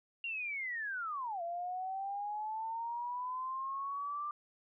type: linear two-way sweep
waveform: sine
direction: down then up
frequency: 2794 to 675 to 1189 Hz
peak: -36 dBFS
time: 0.24-4.31 s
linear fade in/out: 2 ms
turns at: 1.42 s
effects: none